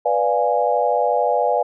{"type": "chord", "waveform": "sine", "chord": "B diminished seventh", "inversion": "none", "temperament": "equal", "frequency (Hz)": [493.9, 587.3, 698.5, 830.6], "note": ["B4", "D5", "F5", "Ab5"], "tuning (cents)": [0, 0, 0, 0], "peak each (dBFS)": -21, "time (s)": [0.05, 1.63], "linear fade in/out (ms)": 10, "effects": []}